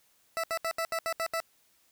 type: tone bursts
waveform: 20% pulse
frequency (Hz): 659.3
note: E5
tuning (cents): 0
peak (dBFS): -24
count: 8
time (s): 0.37-1.402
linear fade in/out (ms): 0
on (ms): 66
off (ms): 72
effects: white hiss -67 dBFS RMS until 1.91 s